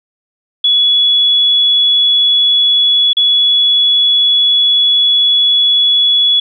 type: tone with dropouts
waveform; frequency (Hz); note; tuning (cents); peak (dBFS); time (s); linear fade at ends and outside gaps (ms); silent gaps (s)
sine; 3391; G#7; +35; -7; 0.64-6.4; 5; 3.132-3.168
effects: none